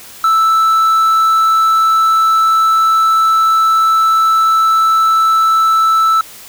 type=tone; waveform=triangle; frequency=1318.5 Hz; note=E6; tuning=in tune; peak=-6 dBFS; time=0.24-6.21 s; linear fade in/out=2 ms; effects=white hiss -35 dBFS RMS until 6.48 s